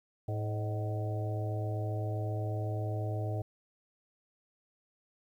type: harmonic tone with a mistuned harmonic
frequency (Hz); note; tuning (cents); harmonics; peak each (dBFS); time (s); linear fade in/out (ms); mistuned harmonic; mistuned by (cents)
107.4; A2; -41; 1 / 3 / 4 / 5 / 6 / 7; -32 / -44 / -44 / -47 / -42 / -45; 0.28-3.42; 5; 6; -53
effects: 11-bit